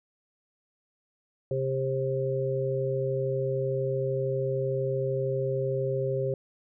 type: harmonic tone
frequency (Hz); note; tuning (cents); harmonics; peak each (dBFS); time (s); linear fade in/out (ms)
133; C3; +29; 1 / 3 / 4; -30 / -30 / -30; 1.51-6.34; 2
effects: none